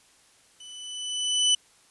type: tone with level ramp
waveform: sawtooth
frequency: 2991 Hz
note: F#7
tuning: 18 cents sharp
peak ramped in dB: -40 to -14 dBFS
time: 0.6-1.55 s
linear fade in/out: 5 ms
effects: white hiss -59 dBFS RMS until 1.9 s + resampled to 24000 Hz